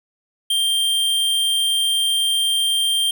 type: tone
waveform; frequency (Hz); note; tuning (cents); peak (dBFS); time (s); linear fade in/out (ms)
square; 3174; G7; +21; -17; 0.5-3.11; 5
effects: none